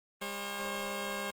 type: tone pair together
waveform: 10% pulse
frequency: 201.9 / 539 Hz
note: G#3 / C#5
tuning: -49 / -49 cents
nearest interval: octave + perfect fourth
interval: 1700 cents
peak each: -30 / -29 dBFS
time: 0.21-1.31 s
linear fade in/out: 10 ms
effects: Opus 24 kbps